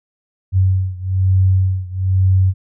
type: beating tone pair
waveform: sine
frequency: 93.7 / 94.8 Hz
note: F#2 / F#2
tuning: +22 / +43 cents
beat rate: 1.1 Hz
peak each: -14 / -16 dBFS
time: 0.52-2.54 s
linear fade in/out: 50 ms
effects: none